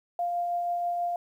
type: tone with tremolo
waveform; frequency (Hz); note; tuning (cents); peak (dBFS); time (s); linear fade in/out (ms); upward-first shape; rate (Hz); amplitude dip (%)
sine; 698.5; F5; 0; -25; 0.19-1.16; 2; triangle; 6.2; 25
effects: 10-bit